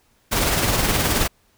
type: noise with tremolo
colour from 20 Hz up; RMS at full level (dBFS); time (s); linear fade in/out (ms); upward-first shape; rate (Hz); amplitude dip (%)
pink; -18; 0.31-1.28; 20; sine; 19; 40
effects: pink hiss -61 dBFS RMS until 1.57 s